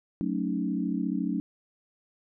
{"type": "chord", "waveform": "sine", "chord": "D# half-diminished seventh", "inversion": "first", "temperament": "equal", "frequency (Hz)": [185, 220, 277.2, 311.1], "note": ["F#3", "A3", "C#4", "D#4"], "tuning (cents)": [0, 0, 0, 0], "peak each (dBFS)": [-31, -32, -31, -34], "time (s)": [0.21, 1.4], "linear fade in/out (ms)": 0, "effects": []}